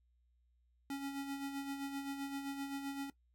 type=tone with tremolo; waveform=square; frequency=277.2 Hz; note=C#4; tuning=in tune; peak=-38 dBFS; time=0.9-3.1 s; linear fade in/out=2 ms; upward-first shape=sine; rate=7.7 Hz; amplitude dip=50%; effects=noise-tail reverb RT60 0.1 s tail -18 dB re dry + added 60 Hz sine -70 dBFS peak until 3.34 s